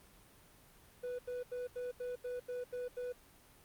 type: tone bursts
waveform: triangle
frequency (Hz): 493.9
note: B4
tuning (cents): 0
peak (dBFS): -36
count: 9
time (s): 1.03-3.126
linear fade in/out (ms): 10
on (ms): 160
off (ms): 82
effects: pink hiss -62 dBFS RMS until 3.64 s + Opus 32 kbps